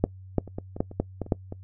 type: clicks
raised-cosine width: 2 ms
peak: -6 / -8 / -27 / -18 / -22 / -10 / -27 / -10 / -16 / -27 / -8 / -22 dBFS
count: 12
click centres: 0.04 / 0.383 / 0.477 / 0.585 / 0.765 / 0.805 / 0.914 / 1 / 1.217 / 1.264 / 1.322 / 1.524 s
effects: noise-tail reverb RT60 0.1 s tail -22 dB re dry + added 94 Hz sine -42 dBFS peak until 1.63 s